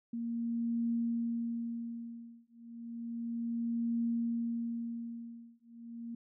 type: tone with tremolo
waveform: sine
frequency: 233.1 Hz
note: A#3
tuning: in tune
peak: -29 dBFS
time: 0.13-6.15 s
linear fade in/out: 5 ms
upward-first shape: triangle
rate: 0.32 Hz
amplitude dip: 100%
effects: none